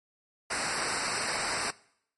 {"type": "noise with comb filter", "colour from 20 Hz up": "pink", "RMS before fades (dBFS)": -31, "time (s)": [0.5, 1.71], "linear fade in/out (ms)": 10, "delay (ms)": 0.3, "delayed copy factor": -0.95, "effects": ["noise-tail reverb RT60 0.7 s tail -22 dB re dry", "MP3 48 kbps"]}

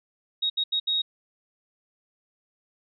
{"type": "tone bursts at uneven times", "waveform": "sine", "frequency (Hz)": 3768, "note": "A#7", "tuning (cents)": 18, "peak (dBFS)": -22, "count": 4, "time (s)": [[0.42, 0.5], [0.57, 0.64], [0.72, 0.8], [0.87, 1.02]], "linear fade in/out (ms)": 10, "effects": []}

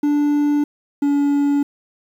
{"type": "tone pair in turn", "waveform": "triangle", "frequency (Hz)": [292.4, 285.4], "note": ["D4", "D4"], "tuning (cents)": [-7, -49], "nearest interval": "unison", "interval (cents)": 42, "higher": "first", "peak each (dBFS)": -12, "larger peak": "neither", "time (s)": [[0.03, 0.64], [1.02, 1.63]], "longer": "neither", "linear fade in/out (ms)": 5, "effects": ["8-bit"]}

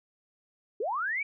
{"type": "linear sweep", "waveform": "sine", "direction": "up", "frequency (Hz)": [370, 2349], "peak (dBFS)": -28, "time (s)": [0.8, 1.23], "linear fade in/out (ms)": 5, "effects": []}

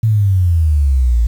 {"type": "exponential sweep", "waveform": "sine", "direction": "down", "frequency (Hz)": [113.8, 55], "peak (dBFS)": -9, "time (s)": [0.03, 1.27], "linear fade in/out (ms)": 5, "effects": ["7-bit"]}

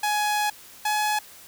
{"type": "tone pair in turn", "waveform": "sawtooth", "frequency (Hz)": [838, 845.3], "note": ["G#5", "G#5"], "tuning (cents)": [15, 30], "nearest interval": "unison", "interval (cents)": 15, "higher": "second", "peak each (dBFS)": -18, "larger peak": "neither", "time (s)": [[0.03, 0.5], [0.85, 1.19]], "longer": "first", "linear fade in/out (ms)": 5, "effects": ["white hiss -47 dBFS RMS until 1.47 s"]}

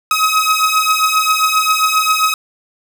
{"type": "beating tone pair", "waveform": "sawtooth", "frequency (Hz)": [1268, 1275.5], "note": ["D#6", "D#6"], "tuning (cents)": [32, 43], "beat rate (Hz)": 7.5, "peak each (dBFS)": -11, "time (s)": [0.11, 2.34], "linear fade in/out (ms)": 2, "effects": []}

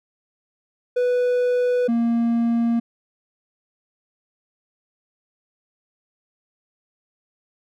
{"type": "tone pair in turn", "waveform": "triangle", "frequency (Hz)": [493.9, 233.1], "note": ["B4", "A#3"], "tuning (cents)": [0, 0], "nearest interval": "octave + minor second", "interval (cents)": 1300, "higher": "first", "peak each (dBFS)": [-15, -15], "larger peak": "neither", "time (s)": [[0.96, 1.88], [1.88, 2.8]], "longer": "neither", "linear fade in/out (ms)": 10, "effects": []}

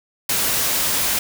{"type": "noise", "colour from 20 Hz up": "white", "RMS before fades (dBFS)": -20, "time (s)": [0.29, 1.19], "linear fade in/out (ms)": 5, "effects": []}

